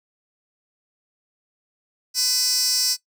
15% pulse tone with high-pass filter, 502 Hz, B4, 28 cents sharp, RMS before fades -21 dBFS, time 2.14-2.97 s, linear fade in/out 50 ms, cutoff 5800 Hz, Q 4.2, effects noise-tail reverb RT60 0.1 s tail -17 dB re dry

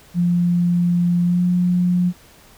sine tone with pitch glide, 174.61 to 178.28 Hz, F3 to F3, 0 to +36 cents, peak -14 dBFS, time 0.14-2.13 s, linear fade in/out 50 ms, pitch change +36 cents, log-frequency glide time 1.24-1.43 s, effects pink hiss -48 dBFS RMS until 2.57 s

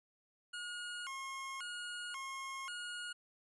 25% pulse tone with vibrato, 1244.5 Hz, D#6, in tune, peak -38 dBFS, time 0.53-3.13 s, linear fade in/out 10 ms, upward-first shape square, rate 0.93 Hz, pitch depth 250 cents each way, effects resampled to 24000 Hz

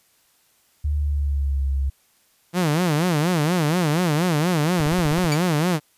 sine tone with pitch glide, 73.8 to 68.07 Hz, D2 to C#2, +9 to -31 cents, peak -19 dBFS, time 0.84-1.9 s, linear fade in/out 10 ms, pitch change -140 cents, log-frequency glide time 0.95-1.64 s
sawtooth tone with vibrato, 164 Hz, E3, 9 cents flat, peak -14 dBFS, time 2.53-5.8 s, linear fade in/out 50 ms, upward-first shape sine, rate 4.2 Hz, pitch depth 200 cents each way
brown noise bursts, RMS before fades -27 dBFS, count 8, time 4.79-5.26 s, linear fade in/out 2 ms, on 22 ms, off 42 ms
20% pulse tone with exponential decay, 2306 Hz, D7, 32 cents flat, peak -16 dBFS, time 5.32-5.42 s, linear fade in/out 1 ms, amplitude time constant 20 ms
effects white hiss -61 dBFS RMS until 5.97 s + resampled to 32000 Hz

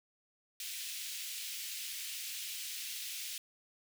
pink high-pass noise, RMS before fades -42 dBFS, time 0.6-3.38 s, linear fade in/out 2 ms, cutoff 2500 Hz, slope 24 dB/octave, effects none

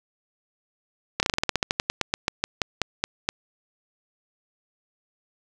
slowing click train, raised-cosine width 0.2 ms, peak -4 dBFS, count 21, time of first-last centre 1.2-3.29 s, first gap 29 ms, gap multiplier 1.12, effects none

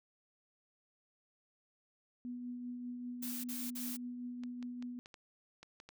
sine tone with tremolo, 245.3 Hz, B3, 12 cents flat, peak -39 dBFS, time 2.25-4.99 s, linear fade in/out 0 ms, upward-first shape triangle, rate 5.1 Hz, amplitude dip 35%
blue noise bursts, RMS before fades -43 dBFS, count 3, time 3.22-3.97 s, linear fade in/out 10 ms, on 220 ms, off 45 ms
clicks, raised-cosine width 0.2 ms, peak -35 dBFS, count 8, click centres 4.436 / 4.627 / 4.825 / 5.059 / 5.142 / 5.63 / 5.801 / 5.89 s
effects none

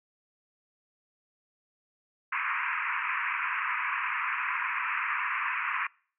pink band-pass noise, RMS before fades -31 dBFS, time 2.32-5.87 s, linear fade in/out 5 ms, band 980 to 2600 Hz, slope 96 dB/octave, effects noise-tail reverb RT60 0.5 s tail -26 dB re dry

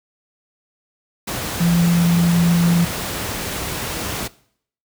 sine tone in noise, 171.3 Hz, F3, 33 cents flat, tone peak -13 dBFS, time 1.6-2.85 s, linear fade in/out 10 ms, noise pink, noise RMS -25 dBFS, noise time 1.27-4.28 s, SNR +9 dB, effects noise-tail reverb RT60 0.6 s tail -20 dB re dry + high-pass 60 Hz 12 dB/octave

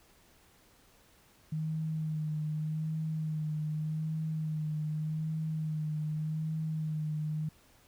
sine tone with vibrato, 155.56 Hz, D#3, in tune, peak -31 dBFS, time 1.52-7.49 s, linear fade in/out 5 ms, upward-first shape sine, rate 0.84 Hz, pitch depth 28 cents each way, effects pink hiss -63 dBFS RMS until 7.87 s

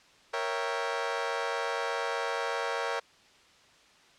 20% pulse chord, A# diminished seventh, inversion none, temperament equal, 466.2 / 554.4 / 659.3 / 784 Hz, A#4 / C#5 / E5 / G5, 0 / 0 / 0 / 0 cents, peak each -29 / -30 / -32 / -32 dBFS, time 0.33-3 s, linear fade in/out 10 ms, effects white hiss -59 dBFS RMS until 4.18 s + low-pass 5000 Hz 12 dB/octave

